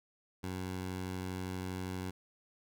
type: tone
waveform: 15% pulse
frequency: 92.5 Hz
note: F#2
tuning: in tune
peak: -31 dBFS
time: 0.43-2.11 s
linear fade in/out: 10 ms
effects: none